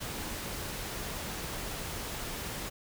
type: noise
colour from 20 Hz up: pink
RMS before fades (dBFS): -38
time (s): 0-2.7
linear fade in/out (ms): 20
effects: none